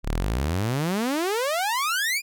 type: exponential sweep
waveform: sawtooth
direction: up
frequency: 32 to 2487 Hz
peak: -19 dBFS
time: 0.03-2.22 s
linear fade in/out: 50 ms
effects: none